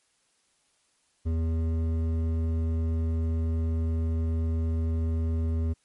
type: tone with hard clipping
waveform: sine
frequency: 81.4 Hz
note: E2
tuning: 21 cents flat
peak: -26 dBFS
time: 1.25-5.74 s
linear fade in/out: 20 ms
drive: 10 dB
effects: white hiss -69 dBFS RMS until 5.84 s + MP3 48 kbps